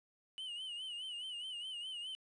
triangle tone with vibrato, 2960 Hz, F#7, in tune, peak -40 dBFS, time 0.38-2.15 s, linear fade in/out 0 ms, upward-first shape sine, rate 4.8 Hz, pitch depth 89 cents each way, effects resampled to 24000 Hz + 12-bit

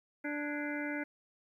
harmonic tone with a mistuned harmonic, 293.7 Hz, D4, in tune, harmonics 1 / 2 / 3 / 5 / 6 / 7 / 8, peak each -37 / -43 / -48 / -43 / -45 / -42 / -50 dBFS, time 0.24-1.04 s, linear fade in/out 10 ms, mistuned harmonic 6, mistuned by -97 cents, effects 12-bit

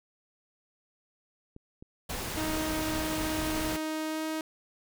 clicks, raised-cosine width 3 ms, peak -33 dBFS, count 9, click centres 1.564 / 1.825 / 2.223 / 2.418 / 2.518 / 2.816 / 2.924 / 2.96 / 3.214 s
pink noise, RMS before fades -35 dBFS, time 2.09-3.77 s, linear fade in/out 10 ms
sawtooth tone with pitch glide, 313 to 315.2 Hz, D#4 to D#4, +10 to +23 cents, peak -27 dBFS, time 2.37-4.41 s, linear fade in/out 2 ms, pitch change +13 cents, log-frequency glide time 4.08-4.23 s
effects none

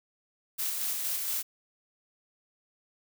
blue noise with tremolo, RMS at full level -31 dBFS, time 0.58-1.43 s, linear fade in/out 20 ms, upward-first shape square, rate 4.3 Hz, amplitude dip 25%, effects none

